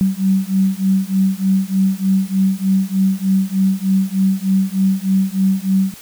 sine beating tone pair, 190 / 193.3 Hz, F#3 / G3, +46 / -24 cents, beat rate 3.3 Hz, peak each -16 dBFS, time 0.01-5.94 s, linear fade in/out 0 ms, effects white hiss -39 dBFS RMS until 6.01 s

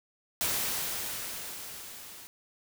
white noise with level ramp, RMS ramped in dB -29 to -48 dBFS, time 0.41-2.27 s, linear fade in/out 0 ms, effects none

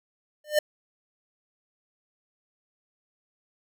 square tone with exponential growth, 602 Hz, D5, 43 cents sharp, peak -16 dBFS, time 0.44-0.59 s, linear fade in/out 5 ms, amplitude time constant 31 ms, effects none

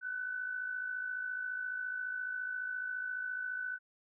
sine tone with amplitude modulation, 1500 Hz, F#6, 23 cents sharp, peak -33 dBFS, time 0.01-3.79 s, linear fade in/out 50 ms, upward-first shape sine, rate 54.5 Hz, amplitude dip 55%, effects none

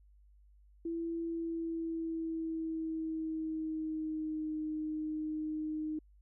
sine tone with pitch glide, 333.3 to 309.2 Hz, E4 to D#4, +19 to -11 cents, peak -34 dBFS, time 0.85-5.99 s, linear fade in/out 5 ms, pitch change -130 cents, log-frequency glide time 1.23-4.58 s, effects added 50 Hz sine -59 dBFS peak until 6.21 s

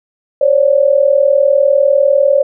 sine tone pair together, 540 / 580 Hz, C#5 / D5, -45 / -22 cents, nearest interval minor second, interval 123 cents, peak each -10 dBFS, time 0.41-2.43 s, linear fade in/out 5 ms, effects none

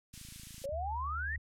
white high-pass noise, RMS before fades -49 dBFS, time 0.13-0.66 s, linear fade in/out 10 ms, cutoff 2200 Hz, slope 12 dB/octave
click train, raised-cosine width 5 ms, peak -40 dBFS, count 16, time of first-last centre 0.14-0.691 s, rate 27.2 Hz
sine exponential sweep, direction up, 531 to 1917 Hz, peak -35 dBFS, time 0.64-1.36 s, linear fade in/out 2 ms
sine tone, 74.4 Hz, D2, 23 cents sharp, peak -38 dBFS, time 0.72-1.38 s, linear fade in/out 5 ms
effects low-pass 11000 Hz 12 dB/octave

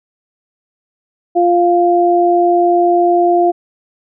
sine tone pair together, 349.2 / 698.5 Hz, F4 / F5, 0 / 0 cents, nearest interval octave, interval 1200 cents, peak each -11 dBFS, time 1.35-3.52 s, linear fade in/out 20 ms, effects none

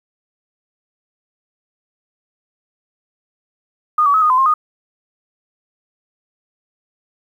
sine tone with pitch steps, 1227 / 1139 / 1282 / 1233 / 1021 / 1065 / 1234 Hz, D#6 / C#6 / E6 / D#6 / C6 / C6 / D#6, -25 / +47 / -49 / -16 / -43 / +30 / -15 cents, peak -10 dBFS, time 3.98-4.54 s, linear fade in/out 5 ms, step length 80 ms, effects 8-bit

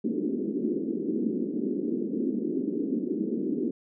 pink band-pass noise, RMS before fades -29 dBFS, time 0.04-3.71 s, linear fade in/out 5 ms, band 210 to 400 Hz, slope 48 dB/octave, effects none

